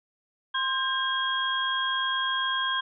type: tone cluster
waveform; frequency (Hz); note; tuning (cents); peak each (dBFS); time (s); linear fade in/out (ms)
sine; 1048 / 1601 / 3271; C6 / G6 / G#7; +2 / +36 / -27; -29; 0.54-2.81; 10
effects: none